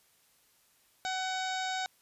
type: harmonic tone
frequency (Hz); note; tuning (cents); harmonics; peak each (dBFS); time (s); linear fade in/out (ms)
751; F#5; +26; 1 / 2 / 3 / 4 / 5 / 6 / 7 / 8 / 9 / 10; -34 / -38 / -43 / -48 / -40 / -48 / -47 / -52 / -49 / -50; 1.05-1.86; 0
effects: white hiss -67 dBFS RMS until 2.01 s + resampled to 32000 Hz